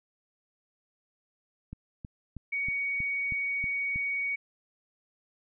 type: click train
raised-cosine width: 5 ms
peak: -27 dBFS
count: 8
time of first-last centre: 1.73-3.959 s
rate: 3.14 Hz
type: tone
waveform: sine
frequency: 2242 Hz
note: C#7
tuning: 19 cents sharp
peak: -28 dBFS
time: 2.52-4.36 s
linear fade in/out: 10 ms
effects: none